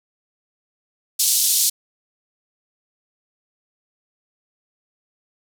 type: band-pass noise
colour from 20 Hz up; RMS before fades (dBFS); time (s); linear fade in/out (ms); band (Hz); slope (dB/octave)
white; -18; 1.19-1.7; 10; 3900 to 13000; 24
effects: none